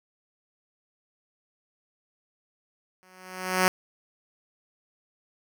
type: tone with exponential growth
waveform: 5% pulse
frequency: 185 Hz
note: F#3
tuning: in tune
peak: -6 dBFS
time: 3.03-3.68 s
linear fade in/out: 0 ms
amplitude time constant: 140 ms
effects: none